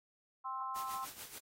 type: harmonic tone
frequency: 262.7 Hz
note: C4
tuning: 7 cents sharp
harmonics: 3 / 4 / 5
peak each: -46 / -39 / -45 dBFS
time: 0.44-1.06 s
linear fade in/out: 20 ms
type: noise with tremolo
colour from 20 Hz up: white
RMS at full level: -47 dBFS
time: 0.75-1.39 s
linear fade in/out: 10 ms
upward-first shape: sine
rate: 6.9 Hz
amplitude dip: 65%
effects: AAC 48 kbps